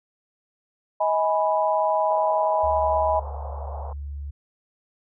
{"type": "chord", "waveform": "sine", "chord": "G# minor", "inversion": "second", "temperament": "equal with one note detuned", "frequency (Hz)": [633.5, 830.6, 987.8], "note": ["D#5", "G#5", "B5"], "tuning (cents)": [31, 0, 0], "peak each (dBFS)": [-22, -24, -24], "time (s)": [1, 3.2], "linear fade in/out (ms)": 10}
{"type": "band-pass noise", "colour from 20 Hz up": "white", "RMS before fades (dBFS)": -38, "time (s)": [2.1, 3.93], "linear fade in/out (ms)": 5, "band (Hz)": [490, 980], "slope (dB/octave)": 48}
{"type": "tone", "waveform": "sine", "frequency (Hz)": 71.4, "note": "D2", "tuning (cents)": -48, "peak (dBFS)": -30, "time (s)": [2.63, 4.31], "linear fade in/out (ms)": 10}
{"effects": []}